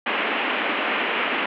white band-pass noise, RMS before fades -24 dBFS, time 0.06-1.46 s, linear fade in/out 5 ms, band 210 to 2900 Hz, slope 48 dB/octave, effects none

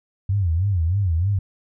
sine tone with vibrato, 90.6 Hz, F#2, 36 cents flat, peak -17 dBFS, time 0.29-1.39 s, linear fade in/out 5 ms, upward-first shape sine, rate 3.2 Hz, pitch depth 210 cents each way, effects none

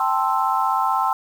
sine chord, A minor seventh, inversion third, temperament equal, 784 / 880 / 1046.5 / 1318.5 Hz, G5 / A5 / C6 / E6, 0 / 0 / 0 / 0 cents, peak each -23 / -23 / -22 / -24 dBFS, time 0-1.13 s, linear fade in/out 2 ms, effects 7-bit

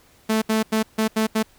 sawtooth tone bursts at uneven times, 219.3 Hz, A3, 6 cents flat, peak -14 dBFS, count 6, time 0.29-0.42 / 0.49-0.63 / 0.72-0.83 / 0.98-1.08 / 1.16-1.27 / 1.35-1.43 s, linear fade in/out 10 ms, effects pink hiss -55 dBFS RMS until 1.58 s

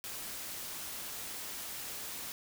white noise, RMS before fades -42 dBFS, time 0.04-2.32 s, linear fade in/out 0 ms, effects none

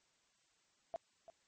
sine tone with echo, 668 Hz, E5, 23 cents sharp, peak -37 dBFS, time 0.94-0.96 s, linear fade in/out 0 ms, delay 340 ms, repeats 1, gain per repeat -14 dB, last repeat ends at 1.3 s, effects white hiss -75 dBFS RMS until 1.47 s + MP3 32 kbps

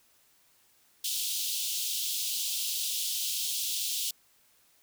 pink high-pass noise, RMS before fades -32 dBFS, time 1.04-4.11 s, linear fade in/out 5 ms, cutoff 3000 Hz, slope 48 dB/octave, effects white hiss -65 dBFS RMS until 4.82 s

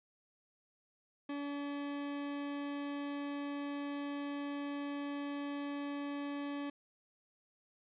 40% pulse tone, 285.7 Hz, D4, 48 cents flat, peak -37 dBFS, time 1.29-6.7 s, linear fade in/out 5 ms, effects resampled to 8000 Hz + 12-bit

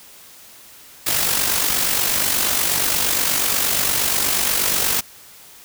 white noise with amplitude modulation, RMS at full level -17 dBFS, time 1.06-5.01 s, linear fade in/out 10 ms, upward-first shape sine, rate 48.4 Hz, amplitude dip 50%, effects white hiss -44 dBFS RMS until 5.64 s

